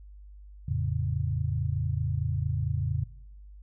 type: chord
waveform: sine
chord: F augmented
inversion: none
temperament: equal with one note detuned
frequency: 85.36 / 110 / 138.59 Hz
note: F2 / A2 / C#3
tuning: -39 / 0 / 0 cents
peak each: -30 dBFS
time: 0.68-3.04 s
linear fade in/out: 5 ms
effects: noise-tail reverb RT60 0.9 s tail -22 dB re dry + added 50 Hz sine -45 dBFS peak until 3.62 s

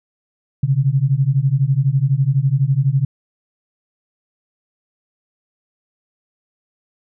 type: beating tone pair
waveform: sine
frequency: 130.2 / 142.2 Hz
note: C3 / C#3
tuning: -8 / +45 cents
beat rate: 12 Hz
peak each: -16 dBFS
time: 0.63-3.05 s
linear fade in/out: 5 ms
effects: none

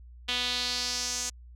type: tone with band-pass filter sweep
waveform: sawtooth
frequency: 246.9 Hz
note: B3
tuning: in tune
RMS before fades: -31 dBFS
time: 0.28-1.3 s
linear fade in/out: 10 ms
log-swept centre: 3300 to 6700 Hz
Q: 3.2
effects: added 60 Hz sine -46 dBFS peak until 1.55 s

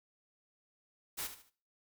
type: noise with echo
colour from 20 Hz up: white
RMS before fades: -39 dBFS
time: 1.17-1.28 s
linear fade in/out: 20 ms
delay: 75 ms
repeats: 3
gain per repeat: -10 dB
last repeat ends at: 1.505 s
effects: noise-tail reverb RT60 0.4 s tail -17 dB re dry

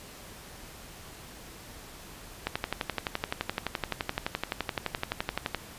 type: click train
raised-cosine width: 0.3 ms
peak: -12 dBFS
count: 37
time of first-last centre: 2.47-5.547 s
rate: 11.7 Hz
effects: pink hiss -47 dBFS RMS until 5.78 s + resampled to 32000 Hz

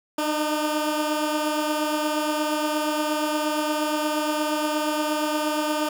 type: beating tone pair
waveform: 15% pulse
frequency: 302.2 / 310.7 Hz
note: D4 / D#4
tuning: +50 / -2 cents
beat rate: 8.5 Hz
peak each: -17 / -24 dBFS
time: 0.18-5.89 s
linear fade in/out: 5 ms
effects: none

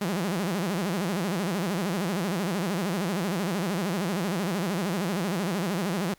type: tone with vibrato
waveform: sawtooth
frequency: 185 Hz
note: F#3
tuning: in tune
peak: -22 dBFS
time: 0.01-6.14 s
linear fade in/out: 5 ms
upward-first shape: sine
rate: 13 Hz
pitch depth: 220 cents each way
effects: pink hiss -60 dBFS RMS until 6.18 s

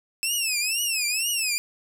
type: tone with vibrato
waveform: 15% pulse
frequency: 2626 Hz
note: E7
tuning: 7 cents flat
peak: -16 dBFS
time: 0.23-1.58 s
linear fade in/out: 0 ms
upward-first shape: triangle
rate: 2.1 Hz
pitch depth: 200 cents each way
effects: none

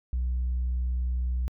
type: tone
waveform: sine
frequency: 62 Hz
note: B1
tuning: 7 cents sharp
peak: -23 dBFS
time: 0.13-1.48 s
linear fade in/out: 0 ms
effects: tanh soft clip ceiling -23 dBFS

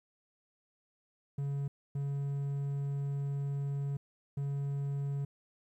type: tone bursts at uneven times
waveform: triangle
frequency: 140.4 Hz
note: C#3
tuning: 22 cents sharp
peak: -30 dBFS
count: 3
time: 1.38-1.68 / 1.95-3.97 / 4.37-5.25 s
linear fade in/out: 5 ms
effects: 12-bit

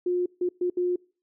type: tone bursts at uneven times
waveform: sine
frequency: 357.4 Hz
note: F4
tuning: 40 cents sharp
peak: -22 dBFS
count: 4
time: 0.06-0.26 / 0.41-0.49 / 0.61-0.7 / 0.77-0.96 s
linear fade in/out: 5 ms
effects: noise-tail reverb RT60 0.4 s tail -25 dB re dry

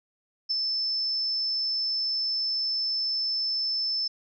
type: tone with ADSR envelope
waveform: sine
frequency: 5274 Hz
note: E8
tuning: in tune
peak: -22 dBFS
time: 0.49-4.08 s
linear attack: 20 ms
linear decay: 15 ms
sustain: -3 dB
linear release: 8 ms
effects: none

